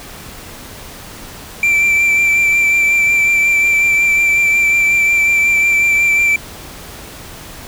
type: tone with vibrato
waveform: triangle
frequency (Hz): 2345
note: D7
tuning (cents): -3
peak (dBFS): -8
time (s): 1.63-6.36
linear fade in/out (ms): 2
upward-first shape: triangle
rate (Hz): 5.5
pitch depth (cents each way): 22
effects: pink hiss -33 dBFS RMS until 7.67 s